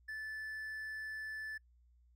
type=tone; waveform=triangle; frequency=1747 Hz; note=A6; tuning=13 cents flat; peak=-39 dBFS; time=0.08-1.58 s; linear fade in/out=10 ms; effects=noise-tail reverb RT60 0.1 s tail -26 dB re dry + added 60 Hz sine -64 dBFS peak until 2.15 s